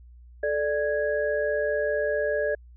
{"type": "tone cluster", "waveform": "sine", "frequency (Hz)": [435.7, 591, 1659], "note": ["A4", "D5", "G#6"], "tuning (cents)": [-17, 11, -2], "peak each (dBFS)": [-28, -25, -31], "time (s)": [0.43, 2.55], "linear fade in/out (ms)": 5, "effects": ["added 60 Hz sine -46 dBFS peak until 2.76 s"]}